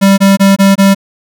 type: tone bursts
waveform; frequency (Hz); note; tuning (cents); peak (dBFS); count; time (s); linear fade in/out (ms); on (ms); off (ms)
square; 196; G3; 0; -4; 5; 0.01-0.948; 20; 170; 22
effects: none